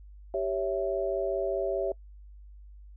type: chord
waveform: sine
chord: C# diminished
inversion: second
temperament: equal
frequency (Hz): 392 / 554.4 / 659.3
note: G4 / C#5 / E5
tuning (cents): 0 / 0 / 0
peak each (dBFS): -31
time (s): 0.34-1.92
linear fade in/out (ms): 2
effects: noise-tail reverb RT60 0.1 s tail -25 dB re dry + added 50 Hz sine -46 dBFS peak until 2.96 s